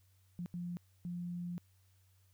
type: tone bursts at uneven times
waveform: sine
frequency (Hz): 175.1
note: F3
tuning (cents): +5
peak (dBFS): -38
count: 3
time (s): 0.39-0.46 / 0.54-0.77 / 1.05-1.58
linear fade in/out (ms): 0
effects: added 94 Hz sine -66 dBFS peak until 2.33 s + white hiss -75 dBFS RMS until 2.33 s